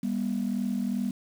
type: tone pair together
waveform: sine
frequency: 199.3 / 241.9 Hz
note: G3 / B3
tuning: +29 / -36 cents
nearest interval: minor third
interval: 335 cents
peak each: -28 / -28 dBFS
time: 0.03-1.11 s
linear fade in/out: 5 ms
effects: tanh soft clip ceiling -20 dBFS + 8-bit